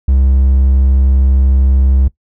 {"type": "tone", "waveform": "triangle", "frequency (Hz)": 66.4, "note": "C2", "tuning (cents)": 26, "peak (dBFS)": -5, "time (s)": [0.08, 2.08], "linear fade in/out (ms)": 5, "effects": ["noise-tail reverb RT60 0.1 s tail -19 dB re dry"]}